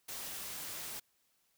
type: noise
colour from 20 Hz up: white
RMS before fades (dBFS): -43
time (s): 0.08-1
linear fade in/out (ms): 10
effects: white hiss -75 dBFS RMS until 1.57 s